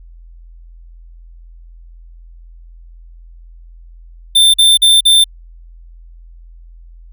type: tone bursts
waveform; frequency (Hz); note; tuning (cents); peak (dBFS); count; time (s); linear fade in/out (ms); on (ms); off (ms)
square; 3569; A7; +24; -6; 4; 4.35-5.242; 10; 190; 44
effects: added 42 Hz sine -35 dBFS peak until 7.12 s

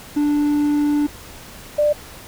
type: tone pair in turn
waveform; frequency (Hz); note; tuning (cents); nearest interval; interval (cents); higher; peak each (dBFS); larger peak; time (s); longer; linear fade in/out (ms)
triangle / sine; 293.7 / 593.4; D4 / D5; 0 / +18; octave; 1218; second; -13; neither; 0.16-1.07 / 1.78-1.93; first; 10
effects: pink hiss -39 dBFS RMS until 2.27 s

